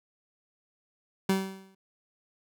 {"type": "tone with exponential decay", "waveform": "30% pulse", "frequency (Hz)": 191.9, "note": "G3", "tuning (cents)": -37, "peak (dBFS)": -18, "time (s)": [1.29, 1.75], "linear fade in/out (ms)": 5, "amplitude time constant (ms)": 100, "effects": []}